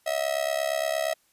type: tone with amplitude modulation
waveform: 45% pulse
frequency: 644 Hz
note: E5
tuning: 41 cents flat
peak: -21 dBFS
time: 0.06-1.14 s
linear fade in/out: 10 ms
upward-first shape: sine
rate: 68.6 Hz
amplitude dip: 90%
effects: white hiss -66 dBFS RMS until 1.32 s + resampled to 32000 Hz